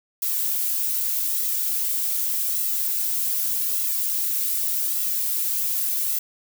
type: noise with flanger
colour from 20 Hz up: violet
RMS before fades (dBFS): -24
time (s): 0.22-6.19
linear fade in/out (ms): 5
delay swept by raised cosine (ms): 1.5 to 3.2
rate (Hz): 0.84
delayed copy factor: +0.55
effects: none